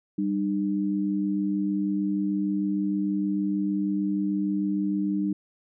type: tone pair together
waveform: sine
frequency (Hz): 196 / 302.5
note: G3 / D#4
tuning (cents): 0 / -49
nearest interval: minor sixth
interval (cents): 751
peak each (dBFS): -26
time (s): 0.18-5.33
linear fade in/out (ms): 5
effects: none